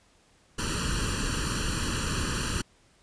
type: noise with comb filter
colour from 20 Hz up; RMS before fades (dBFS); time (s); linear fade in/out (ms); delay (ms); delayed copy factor
pink; -29; 0.58-2.62; 10; 0.69; +1
effects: pink hiss -62 dBFS RMS until 3.02 s + resampled to 22050 Hz